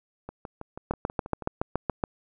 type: two click trains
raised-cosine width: 1 ms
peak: -23 / -11 dBFS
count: 8 / 9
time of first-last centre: 0.29-1.423 / 0.91-2.038 s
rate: 6.18 / 7.09 Hz
effects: none